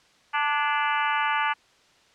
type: harmonic tone with a mistuned harmonic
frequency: 293.7 Hz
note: D4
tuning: in tune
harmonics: 3 / 4 / 5 / 6 / 7 / 8 / 9 / 10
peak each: -26 / -28 / -30 / -32 / -33 / -34 / -35 / -36 dBFS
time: 0.33-1.54 s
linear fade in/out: 20 ms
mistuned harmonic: 6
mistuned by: -50 cents
effects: white hiss -59 dBFS RMS until 2.14 s + low-pass 5000 Hz 12 dB/octave